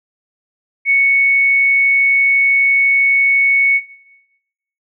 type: tone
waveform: sine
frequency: 2217 Hz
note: C#7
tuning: in tune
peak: -9 dBFS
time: 0.85-3.81 s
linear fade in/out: 50 ms
effects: noise-tail reverb RT60 1.0 s tail -18 dB re dry